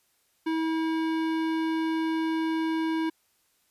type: tone with hard clipping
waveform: sine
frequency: 322.2 Hz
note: E4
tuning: 39 cents flat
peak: -27 dBFS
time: 0.46-3.1 s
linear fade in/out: 10 ms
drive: 17 dB
effects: white hiss -69 dBFS RMS until 3.7 s + resampled to 32000 Hz